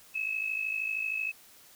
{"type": "tone pair together", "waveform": "sine", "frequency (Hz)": [2545, 2598], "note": ["D#7", "E7"], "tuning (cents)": [39, -26], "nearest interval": "unison", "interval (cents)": 35, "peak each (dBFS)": [-35, -31], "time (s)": [0.14, 1.32], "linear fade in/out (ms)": 20, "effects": ["white hiss -56 dBFS RMS until 1.75 s"]}